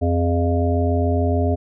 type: harmonic tone with a mistuned harmonic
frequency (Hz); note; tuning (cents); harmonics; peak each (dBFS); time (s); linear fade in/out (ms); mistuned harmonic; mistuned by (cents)
87; F2; -6; 1 / 3 / 5 / 7 / 8; -18 / -23 / -25 / -26 / -27; 0.01-1.56; 20; 5; -75
effects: none